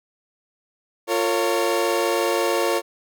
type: chord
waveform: 30% pulse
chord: Bb minor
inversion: second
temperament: equal with one note detuned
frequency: 349.2 / 455.3 / 554.4 Hz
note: F4 / Bb4 / Db5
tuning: 0 / -41 / 0 cents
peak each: -21 dBFS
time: 1.07-2.82 s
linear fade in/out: 50 ms
effects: none